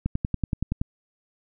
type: click train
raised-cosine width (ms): 5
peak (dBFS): -12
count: 9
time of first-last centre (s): 0.06-0.815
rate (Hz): 10.6
effects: none